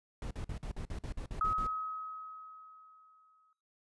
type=noise bursts; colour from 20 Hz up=brown; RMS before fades=-39 dBFS; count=11; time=0.22-1.668 s; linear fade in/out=2 ms; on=88 ms; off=48 ms
type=tone with exponential decay; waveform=sine; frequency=1273 Hz; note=D#6; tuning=39 cents sharp; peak=-27 dBFS; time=1.41-3.53 s; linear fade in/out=2 ms; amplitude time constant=460 ms
effects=noise-tail reverb RT60 0.6 s tail -23 dB re dry + resampled to 24000 Hz